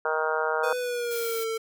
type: harmonic tone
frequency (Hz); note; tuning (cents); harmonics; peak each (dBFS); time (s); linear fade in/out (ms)
157; D#3; +16; 3 / 4 / 5 / 6 / 7 / 8 / 9 / 10; -29 / -31 / -33 / -32 / -36 / -34 / -30 / -38; 0.05-0.73; 2
type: tone with pitch glide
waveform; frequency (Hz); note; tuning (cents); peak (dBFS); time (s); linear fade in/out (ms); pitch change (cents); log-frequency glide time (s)
square; 497.6 to 448.5; B4 to A4; +13 to +33; -28; 0.63-1.58; 10; -180; 0.78-1.45
type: noise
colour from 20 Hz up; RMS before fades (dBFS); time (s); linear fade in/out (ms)
blue; -37; 1.1-1.45; 20
effects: none